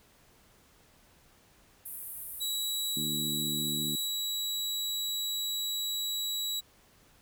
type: band-pass noise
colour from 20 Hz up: pink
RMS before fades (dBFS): -42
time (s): 1.85-4.08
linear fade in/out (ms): 10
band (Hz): 10000 to 16000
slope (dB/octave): 48
type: tone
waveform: sawtooth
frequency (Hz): 3900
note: B7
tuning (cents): -23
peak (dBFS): -28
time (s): 2.4-6.61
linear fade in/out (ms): 20
type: harmonic tone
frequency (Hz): 74.8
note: D2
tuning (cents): +32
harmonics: 2 / 3 / 4 / 5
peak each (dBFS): -40 / -38 / -41 / -47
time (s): 2.96-3.96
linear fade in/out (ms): 10
effects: pink hiss -62 dBFS RMS until 7.21 s